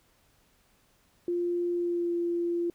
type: tone with pitch glide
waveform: sine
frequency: 349.1 to 344.1 Hz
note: F4 to F4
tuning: -1 to -26 cents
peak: -26 dBFS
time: 1.28-2.7 s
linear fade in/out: 2 ms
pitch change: -25 cents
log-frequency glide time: 1.73-2.14 s
effects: pink hiss -66 dBFS RMS until 2.74 s